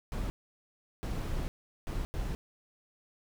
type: noise bursts at uneven times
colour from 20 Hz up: brown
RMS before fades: -34 dBFS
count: 4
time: 0.12-0.3 / 1.03-1.48 / 1.87-2.05 / 2.14-2.35 s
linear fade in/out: 0 ms
effects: none